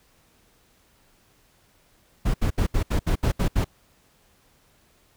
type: noise bursts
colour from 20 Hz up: brown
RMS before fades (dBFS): -21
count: 9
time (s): 2.25-3.646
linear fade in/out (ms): 10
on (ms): 92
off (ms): 71
effects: pink hiss -61 dBFS RMS until 5.16 s